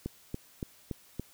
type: click train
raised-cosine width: 3 ms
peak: -21 dBFS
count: 5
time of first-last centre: 0.06-1.196 s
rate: 3.52 Hz
effects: white hiss -59 dBFS RMS until 1.33 s